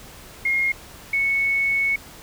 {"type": "tone pair in turn", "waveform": "sine", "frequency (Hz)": [2142, 2210], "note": ["C7", "C#7"], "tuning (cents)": [40, -6], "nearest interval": "minor second", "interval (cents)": 54, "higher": "second", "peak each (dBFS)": -18, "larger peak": "neither", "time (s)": [[0.45, 0.72], [1.13, 1.96]], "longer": "second", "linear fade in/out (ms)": 5, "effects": ["pink hiss -43 dBFS RMS until 2.22 s"]}